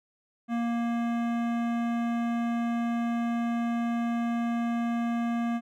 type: tone with hard clipping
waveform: sine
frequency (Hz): 234.5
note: A#3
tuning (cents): +11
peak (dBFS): -28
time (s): 0.48-5.61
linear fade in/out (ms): 50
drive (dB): 16
effects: none